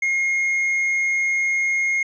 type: tone with hard clipping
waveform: sine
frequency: 2144 Hz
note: C7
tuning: 42 cents sharp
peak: -19 dBFS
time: 0.02-2.03 s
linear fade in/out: 5 ms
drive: 3 dB
effects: resampled to 16000 Hz